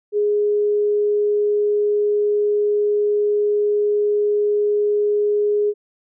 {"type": "tone", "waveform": "sine", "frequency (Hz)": 415.3, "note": "G#4", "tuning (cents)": 0, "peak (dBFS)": -15, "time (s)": [0.12, 5.74], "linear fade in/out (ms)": 50, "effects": []}